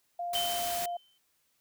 sine tone, 698.5 Hz, F5, in tune, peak -32 dBFS, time 0.19-0.97 s, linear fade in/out 5 ms
white noise, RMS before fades -36 dBFS, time 0.33-0.86 s, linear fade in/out 5 ms
sine tone with exponential decay, 3079 Hz, G7, 32 cents flat, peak -28 dBFS, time 0.35-1.18 s, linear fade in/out 2 ms, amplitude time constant 180 ms
effects white hiss -73 dBFS RMS until 1.6 s

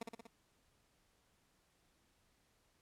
15% pulse tone with echo, 229.1 Hz, A#3, 30 cents flat, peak -34 dBFS, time 0.01-0.03 s, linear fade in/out 5 ms, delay 60 ms, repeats 4, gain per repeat -3 dB, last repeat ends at 0.27 s, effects pink hiss -75 dBFS RMS until 2.81 s + low-pass 12000 Hz 12 dB/octave

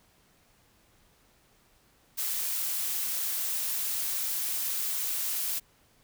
blue noise, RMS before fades -31 dBFS, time 2.17-5.6 s, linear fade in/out 20 ms, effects pink hiss -64 dBFS RMS until 6.03 s

